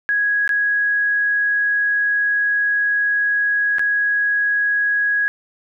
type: tone with dropouts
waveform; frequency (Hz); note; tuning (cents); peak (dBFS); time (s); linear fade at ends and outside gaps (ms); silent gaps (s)
sine; 1661.2; G#6; 0; -15; 0.09-5.28; 0; 0.477-0.492 / 3.784-3.794
effects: none